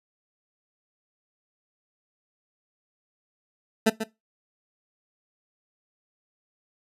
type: tone with echo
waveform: 20% pulse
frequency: 221.1 Hz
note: A3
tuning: 9 cents sharp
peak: -11 dBFS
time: 3.86-3.9 s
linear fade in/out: 10 ms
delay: 140 ms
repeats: 1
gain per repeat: -10 dB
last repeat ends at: 4.04 s
effects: noise-tail reverb RT60 0.2 s tail -18 dB re dry + resampled to 32000 Hz